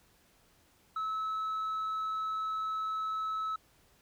sine tone, 1298 Hz, E6, 27 cents flat, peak -29 dBFS, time 0.96-3.56 s, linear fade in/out 5 ms, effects tanh soft clip ceiling -31 dBFS + pink hiss -66 dBFS RMS until 4.01 s

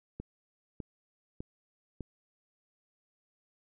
click train, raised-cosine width 3 ms, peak -26 dBFS, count 4, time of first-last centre 0.2-2.007 s, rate 1.66 Hz, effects none

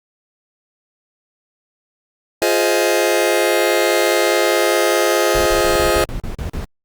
sawtooth chord, F minor seventh, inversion none, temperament just, 349.2 / 419.1 / 523.8 / 628.6 Hz, F4 / Ab4 / C5 / Eb5, 0 / +16 / +2 / +18 cents, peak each -15 dBFS, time 2.42-6.04 s, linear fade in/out 0 ms
brown noise bursts, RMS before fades -24 dBFS, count 9, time 5.35-6.644 s, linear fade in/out 0 ms, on 110 ms, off 38 ms
effects Opus 48 kbps

